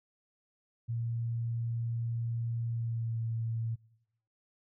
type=tone with pitch glide; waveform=sine; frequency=116.4 to 114 Hz; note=A#2 to A#2; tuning=-2 to -38 cents; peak=-31 dBFS; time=0.88-3.76 s; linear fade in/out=20 ms; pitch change=-36 cents; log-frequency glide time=2.69-3.19 s; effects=noise-tail reverb RT60 1.0 s tail -25 dB re dry